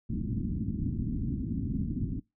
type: low-pass noise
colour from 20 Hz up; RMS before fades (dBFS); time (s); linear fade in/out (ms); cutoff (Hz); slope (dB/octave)
white; -32; 0.09-2.2; 10; 280; 48
effects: noise-tail reverb RT60 0.2 s tail -23 dB re dry